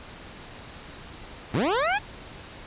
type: linear sweep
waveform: 20% pulse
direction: up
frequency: 77.3 to 870 Hz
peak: -17 dBFS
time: 1.53-1.99 s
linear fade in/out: 20 ms
effects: pink hiss -43 dBFS RMS until 2.66 s + resampled to 8000 Hz